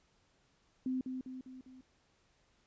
sine tone with echo, 257.9 Hz, C4, 25 cents flat, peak -32 dBFS, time 0.86-1.01 s, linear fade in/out 2 ms, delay 200 ms, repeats 4, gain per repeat -5 dB, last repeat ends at 1.81 s, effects pink hiss -72 dBFS RMS until 2.66 s + resampled to 16000 Hz

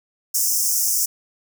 pink high-pass noise, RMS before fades -20 dBFS, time 0.34-1.06 s, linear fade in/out 10 ms, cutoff 5300 Hz, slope 96 dB/octave, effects none

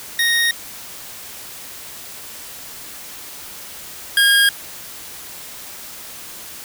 25% pulse tone pair in turn, 1864.7 / 1625.1 Hz, A#6 / G#6, 0 / -38 cents, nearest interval major second, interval 238 cents, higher first, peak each -11 / -7 dBFS, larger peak second, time 0.19-0.51 / 4.17-4.49 s, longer neither, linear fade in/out 2 ms, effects white hiss -35 dBFS RMS until 6.64 s

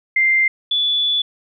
sine tone pair in turn, 2093 / 3450 Hz, C7 / A7, 0 / -35 cents, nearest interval major sixth, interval 865 cents, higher second, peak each -12 / -15 dBFS, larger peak first, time 0.16-0.48 / 0.71-1.22 s, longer second, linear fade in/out 5 ms, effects none

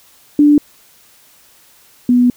sine tone pair in turn, 293.7 / 245.7 Hz, D4 / B3, 0 / -9 cents, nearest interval minor third, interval 309 cents, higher first, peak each -5 / -7 dBFS, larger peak first, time 0.39-0.58 / 2.09-2.3 s, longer second, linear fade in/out 2 ms, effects white hiss -48 dBFS RMS until 2.36 s

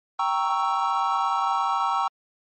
triangle chord, G diminished seventh, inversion none, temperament equal, 784 / 932.3 / 1108.7 / 1318.5 Hz, G5 / Bb5 / Db6 / Fb6, 0 / 0 / 0 / 0 cents, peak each -25 dBFS, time 0.19-2.08 s, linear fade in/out 5 ms, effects MP3 32 kbps

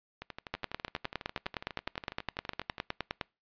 two click trains, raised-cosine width 0.3 ms, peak -24 / -16 dBFS, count 32 / 27, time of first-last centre 0.22-2.782 / 0.54-3.212 s, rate 12.1 / 9.73 Hz, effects noise-tail reverb RT60 0.3 s tail -26 dB re dry + resampled to 11025 Hz

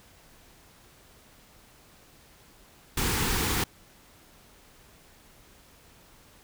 pink band-stop noise, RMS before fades -27 dBFS, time 2.97-3.64 s, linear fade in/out 5 ms, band 510 to 740 Hz, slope 96 dB/octave, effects pink hiss -56 dBFS RMS until 6.43 s

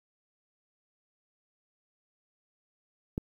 click, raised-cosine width 3 ms, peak -18 dBFS, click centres 3.179 s, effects 9-bit

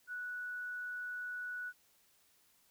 sine tone, 1475 Hz, F#6, 6 cents flat, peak -39 dBFS, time 0.07-1.73 s, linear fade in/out 50 ms, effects white hiss -70 dBFS RMS until 2.7 s

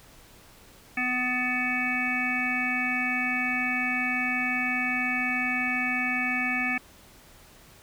harmonic tone with a mistuned harmonic, 250 Hz, B3, 21 cents sharp, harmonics 1 / 3 / 5 / 7 / 9 / 10, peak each -32 / -35 / -38 / -31 / -28 / -33 dBFS, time 0.97-6.78 s, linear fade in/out 5 ms, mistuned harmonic 10, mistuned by +65 cents, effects pink hiss -53 dBFS RMS until 7.82 s

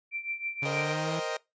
sine tone with tremolo, 2349 Hz, D7, in tune, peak -29 dBFS, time 0.11-0.95 s, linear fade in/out 50 ms, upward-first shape triangle, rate 6.3 Hz, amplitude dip 90%
sawtooth exponential sweep, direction up, 139 to 164.81 Hz, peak -28 dBFS, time 0.62-1.2 s, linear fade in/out 10 ms
sawtooth chord, C minor seventh, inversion third, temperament equal, 466.2 / 523.3 / 622.3 / 784 Hz, Bb4 / C5 / Eb5 / G5, 0 / 0 / 0 / 0 cents, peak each -32 / -34 / -30 / -36 dBFS, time 0.65-1.37 s, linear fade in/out 5 ms
effects noise-tail reverb RT60 0.2 s tail -21 dB re dry + resampled to 16000 Hz

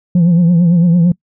sine tone with vibrato, 172.2 Hz, F3, 24 cents flat, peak -4 dBFS, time 0.15-1.12 s, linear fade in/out 5 ms, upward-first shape triangle, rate 8.9 Hz, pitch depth 92 cents each way, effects noise-tail reverb RT60 0.1 s tail -25 dB re dry + tanh soft clip ceiling -5 dBFS

